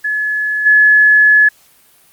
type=tone with level steps; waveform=sine; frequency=1707 Hz; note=G#6; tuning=47 cents sharp; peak=-14 / -5 dBFS; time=0.04-1.49 s; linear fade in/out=10 ms; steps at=0.65 s; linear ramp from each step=20 ms; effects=white hiss -49 dBFS RMS until 2.12 s + Opus 48 kbps